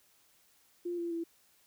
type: tone with pitch steps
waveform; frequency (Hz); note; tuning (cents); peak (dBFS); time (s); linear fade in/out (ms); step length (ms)
sine; 349.2 / 341.6 / 334.2; F4 / F4 / E4; 0 / -38 / +24; -33; 0.85-1.24; 10; 130
effects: white hiss -67 dBFS RMS until 1.66 s